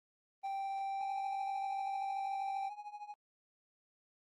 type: tone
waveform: triangle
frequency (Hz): 783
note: G5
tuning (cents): -2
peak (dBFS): -34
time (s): 0.43-2.7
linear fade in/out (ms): 20
type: tone with tremolo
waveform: triangle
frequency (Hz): 830.6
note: G#5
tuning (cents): 0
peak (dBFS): -39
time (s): 1.01-3.14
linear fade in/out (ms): 0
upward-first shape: triangle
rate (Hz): 13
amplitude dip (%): 90
effects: Opus 24 kbps